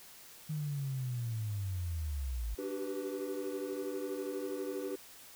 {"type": "linear sweep", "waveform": "sine", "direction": "down", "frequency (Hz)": [155.56, 51.7], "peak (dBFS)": -33, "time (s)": [0.49, 2.55], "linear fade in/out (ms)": 10}
{"type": "chord", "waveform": "triangle", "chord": "G major seventh", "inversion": "second", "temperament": "equal with one note detuned", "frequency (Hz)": [293.7, 379.7, 392, 493.9], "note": ["D4", "F#4", "G4", "B4"], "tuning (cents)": [0, 45, 0, 0], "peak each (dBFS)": -39, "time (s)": [2.58, 4.96], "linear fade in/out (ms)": 10}
{"effects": ["tanh soft clip ceiling -27 dBFS", "white hiss -54 dBFS RMS until 5.35 s"]}